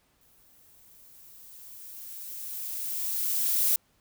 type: noise with exponential growth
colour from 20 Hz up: violet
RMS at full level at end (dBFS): -23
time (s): 0.21-3.76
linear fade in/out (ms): 2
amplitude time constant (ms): 770
effects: pink hiss -68 dBFS RMS until 4 s